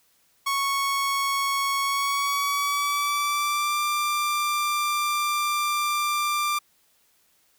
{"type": "tone with pitch glide", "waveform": "sawtooth", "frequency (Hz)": [1106, 1185.4], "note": ["C#6", "D6"], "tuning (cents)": [-4, 16], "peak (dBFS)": -19, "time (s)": [0.46, 6.59], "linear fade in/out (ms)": 10, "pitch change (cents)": 120, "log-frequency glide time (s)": [1.82, 3.82], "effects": ["white hiss -64 dBFS RMS until 7.58 s"]}